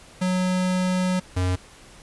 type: tone pair in turn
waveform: square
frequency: 183.7 / 91.27 Hz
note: F#3 / F#2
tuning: -12 / -23 cents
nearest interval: octave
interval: 1211 cents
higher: first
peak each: -21 dBFS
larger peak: neither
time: 0.21-1.2 / 1.36-1.56 s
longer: first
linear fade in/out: 10 ms
effects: pink hiss -48 dBFS RMS until 2.02 s + resampled to 24000 Hz